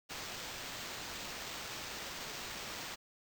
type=noise with sample-and-hold; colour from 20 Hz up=violet; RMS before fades=-44 dBFS; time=0.09-2.96 s; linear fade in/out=20 ms; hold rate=11025 Hz; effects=none